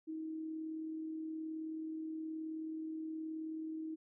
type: tone with amplitude modulation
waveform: sine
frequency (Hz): 317.2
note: D#4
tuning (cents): +33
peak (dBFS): -38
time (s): 0.07-3.96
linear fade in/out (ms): 20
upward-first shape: sine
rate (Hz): 38.9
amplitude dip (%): 30
effects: none